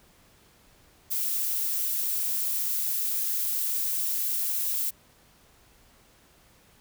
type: noise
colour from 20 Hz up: violet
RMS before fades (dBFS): -28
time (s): 1.1-4.91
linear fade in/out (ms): 20
effects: pink hiss -59 dBFS RMS until 6.8 s